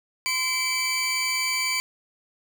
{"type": "tone pair together", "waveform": "20% pulse", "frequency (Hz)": [1030, 2312], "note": ["C6", "D7"], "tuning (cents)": [-28, -28], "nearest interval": "octave + major second", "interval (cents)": 1400, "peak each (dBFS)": [-26, -19], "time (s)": [0.26, 1.8], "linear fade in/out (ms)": 0, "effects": []}